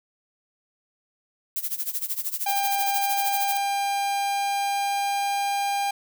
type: noise with tremolo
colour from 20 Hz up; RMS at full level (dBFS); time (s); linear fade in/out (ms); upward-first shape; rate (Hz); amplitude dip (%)
violet; -26; 1.56-3.57; 0; sine; 13; 85
type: tone with pitch glide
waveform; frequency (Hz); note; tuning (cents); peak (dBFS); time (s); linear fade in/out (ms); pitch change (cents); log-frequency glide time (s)
45% pulse; 797 to 801.6; G5 to G5; +28 to +38; -23; 2.46-5.91; 5; +10; 2.67-5.37
effects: none